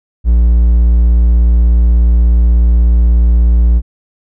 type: tone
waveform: triangle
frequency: 58.27 Hz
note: A#1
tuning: in tune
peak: -3 dBFS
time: 0.24-3.82 s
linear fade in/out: 50 ms
effects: none